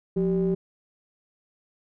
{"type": "ring-modulated tone", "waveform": "triangle", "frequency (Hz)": 104.7, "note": "G#2", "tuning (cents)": 15, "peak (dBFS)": -16, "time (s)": [0.16, 0.55], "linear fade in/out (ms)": 10, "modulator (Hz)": 282, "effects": []}